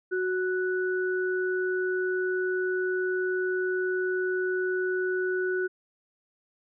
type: tone pair together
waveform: sine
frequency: 369.4 / 1480 Hz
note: F#4 / F#6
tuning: -3 / 0 cents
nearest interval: 2 octaves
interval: 2403 cents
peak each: -26 / -31 dBFS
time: 0.11-5.68 s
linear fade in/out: 20 ms
effects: none